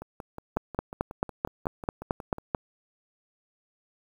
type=two click trains; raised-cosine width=1 ms; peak=-24 / -11 dBFS; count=14 / 10; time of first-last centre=0.02-2.384 / 0.57-2.548 s; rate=5.5 / 4.55 Hz; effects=8-bit